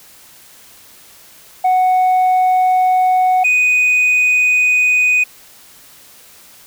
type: tone pair in turn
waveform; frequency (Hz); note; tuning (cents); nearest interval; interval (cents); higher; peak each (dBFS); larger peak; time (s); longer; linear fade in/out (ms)
sine; 740 / 2489; F#5 / D#7; 0 / 0; octave + major sixth; 2100; second; -7; neither; 1.64-3.44 / 3.44-5.24; neither; 10
effects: tanh soft clip ceiling -9 dBFS + white hiss -43 dBFS RMS until 6.66 s